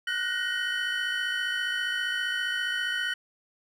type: tone cluster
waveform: triangle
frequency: 1454 / 1509 / 1875 / 3010 Hz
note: F#6 / F#6 / A#6 / F#7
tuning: -31 / +34 / +10 / +29 cents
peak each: -31 dBFS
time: 0.07-3.14 s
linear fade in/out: 5 ms
effects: none